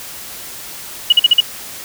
sine tone bursts, 2909 Hz, F#7, 30 cents flat, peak -4 dBFS, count 5, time 1.1-1.405 s, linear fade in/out 5 ms, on 25 ms, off 45 ms, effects white hiss -31 dBFS RMS until 1.84 s

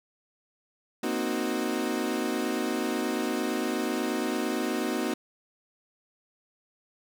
35% pulse chord, C half-diminished seventh, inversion third, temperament equal with one note detuned, 233.1 / 261.6 / 311.1 / 371.3 Hz, Bb3 / C4 / Eb4 / Gb4, 0 / 0 / 0 / +6 cents, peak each -31 dBFS, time 1.03-5.14 s, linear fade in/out 5 ms, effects none

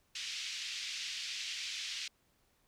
pink band-pass noise, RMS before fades -41 dBFS, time 0.15-2.08 s, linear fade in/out 5 ms, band 2400 to 5900 Hz, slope 24 dB/octave, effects pink hiss -73 dBFS RMS until 2.67 s

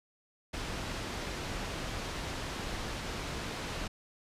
pink low-pass noise, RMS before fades -38 dBFS, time 0.53-3.88 s, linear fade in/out 10 ms, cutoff 5700 Hz, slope 12 dB/octave, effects resampled to 32000 Hz

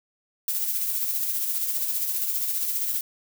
violet noise with tremolo, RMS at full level -25 dBFS, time 0.48-3.01 s, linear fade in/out 2 ms, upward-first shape sine, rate 15 Hz, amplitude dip 40%, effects none

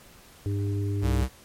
harmonic tone, 100.5 Hz, G2, 44 cents sharp, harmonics 1 / 3 / 4, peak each -25 / -34 / -37 dBFS, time 0.46-1.23 s, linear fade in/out 0 ms
square tone, 64.5 Hz, C2, 24 cents flat, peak -24 dBFS, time 1.01-1.29 s, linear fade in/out 50 ms
effects pink hiss -52 dBFS RMS until 1.44 s + MP3 64 kbps

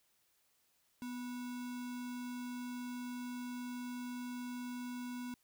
sine tone with sample-and-hold, 246.9 Hz, B3, in tune, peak -40 dBFS, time 1.02-5.34 s, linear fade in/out 0 ms, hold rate 1225 Hz, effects white hiss -75 dBFS RMS until 5.43 s

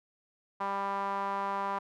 sawtooth tone with band-pass filter, 197.9 Hz, G3, 17 cents sharp, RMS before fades -33 dBFS, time 0.6-1.79 s, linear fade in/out 10 ms, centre 1000 Hz, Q 3.9, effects none

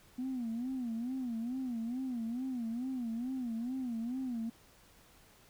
sine tone with vibrato, 243.8 Hz, B3, 22 cents flat, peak -33 dBFS, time 0.18-4.5 s, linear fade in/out 10 ms, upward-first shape sine, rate 2.3 Hz, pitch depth 140 cents each way, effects tanh soft clip ceiling -31 dBFS + pink hiss -62 dBFS RMS until 5.49 s

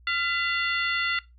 sine tone cluster, 1384 / 2012 / 2771 / 3491 / 4347 Hz, F6 / B6 / F7 / A7 / C#8, -16 / +32 / -14 / -14 / -35 cents, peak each -28 / -28 / -30 / -34 / -36 dBFS, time 0.07-1.19 s, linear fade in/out 2 ms, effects noise-tail reverb RT60 0.2 s tail -19 dB re dry + added 60 Hz sine -51 dBFS peak until 1.38 s

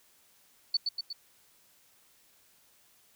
sine tone with echo, 4478 Hz, C#8, 17 cents sharp, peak -23 dBFS, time 0.74-0.77 s, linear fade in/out 5 ms, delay 120 ms, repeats 3, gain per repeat -4 dB, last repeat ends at 1.13 s, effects white hiss -64 dBFS RMS until 3.15 s

